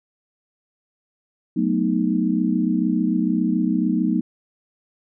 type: chord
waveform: sine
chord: B dominant seventh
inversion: second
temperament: equal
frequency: 185 / 220 / 246.9 / 311.1 Hz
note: F#3 / A3 / B3 / D#4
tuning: 0 / 0 / 0 / 0 cents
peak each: -23 dBFS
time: 1.56-4.21 s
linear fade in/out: 10 ms
effects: none